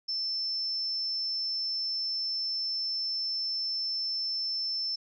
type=tone; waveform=sine; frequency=5310 Hz; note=E8; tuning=12 cents sharp; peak=-29 dBFS; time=0.08-4.96 s; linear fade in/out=10 ms; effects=none